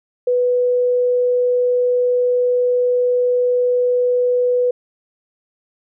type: tone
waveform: sine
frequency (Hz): 493.9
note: B4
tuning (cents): 0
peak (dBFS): -13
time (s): 0.27-4.71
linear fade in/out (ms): 5
effects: none